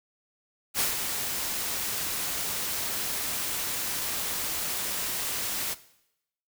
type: noise with ADSR envelope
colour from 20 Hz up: white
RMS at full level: -25 dBFS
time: 0.74-5.75 s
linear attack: 55 ms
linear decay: 140 ms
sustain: -6 dB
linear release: 25 ms
effects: noise-tail reverb RT60 0.8 s tail -17 dB re dry